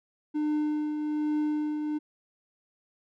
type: tone with tremolo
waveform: triangle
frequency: 301.5 Hz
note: D4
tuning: 46 cents sharp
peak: -22 dBFS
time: 0.34-1.99 s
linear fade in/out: 20 ms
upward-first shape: triangle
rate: 1.2 Hz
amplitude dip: 45%
effects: none